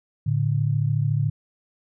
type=tone pair together; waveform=sine; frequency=111.2 / 145.06 Hz; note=A2 / D3; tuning=+19 / -21 cents; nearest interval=perfect fourth; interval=460 cents; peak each=-22 dBFS; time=0.26-1.3 s; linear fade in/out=10 ms; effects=none